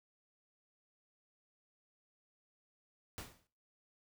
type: noise with exponential decay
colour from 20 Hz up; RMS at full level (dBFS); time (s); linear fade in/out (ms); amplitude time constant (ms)
pink; -43; 3.18-3.47; 0; 62
effects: noise-tail reverb RT60 0.4 s tail -18 dB re dry